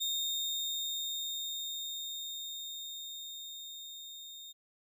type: tone with level ramp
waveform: 35% pulse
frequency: 3673 Hz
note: A#7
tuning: 26 cents flat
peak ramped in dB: -29 to -44 dBFS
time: 0-4.53 s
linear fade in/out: 20 ms
effects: none